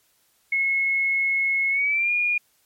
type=tone with pitch glide; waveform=sine; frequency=2178 to 2431 Hz; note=C#7 to D#7; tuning=-31 to -41 cents; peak=-19 dBFS; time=0.52-2.38 s; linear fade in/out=5 ms; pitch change=+190 cents; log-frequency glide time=1.7-2.12 s; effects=white hiss -64 dBFS RMS until 2.65 s + MP3 64 kbps